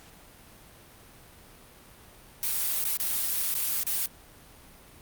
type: noise with dropouts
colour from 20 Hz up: blue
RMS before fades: -28 dBFS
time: 2.43-4.06 s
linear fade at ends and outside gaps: 1 ms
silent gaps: 2.841-2.851 / 2.97-2.999 / 3.541-3.551 / 3.833-3.867 s
effects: pink hiss -52 dBFS RMS until 5.01 s + Opus 48 kbps